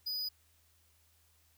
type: tone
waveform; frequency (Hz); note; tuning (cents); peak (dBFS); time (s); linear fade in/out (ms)
square; 4959; D#8; -7; -35; 0.06-0.29; 10
effects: added 80 Hz sine -70 dBFS peak until 1.57 s + white hiss -70 dBFS RMS until 1.57 s